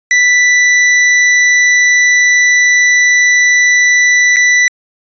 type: tone with dropouts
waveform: 45% pulse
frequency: 1975.5 Hz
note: B6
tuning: in tune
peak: -6 dBFS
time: 0.11-4.68 s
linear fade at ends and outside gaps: 1 ms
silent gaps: 4.361-4.367 s
effects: resampled to 16000 Hz